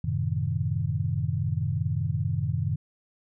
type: chord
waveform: sine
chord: F# diminished seventh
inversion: none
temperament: equal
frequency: 92.5 / 110 / 130.81 / 155.56 Hz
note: F#2 / A2 / C3 / Eb3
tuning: 0 / 0 / 0 / 0 cents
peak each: -30 dBFS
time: 0.04-2.76 s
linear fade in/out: 5 ms
effects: none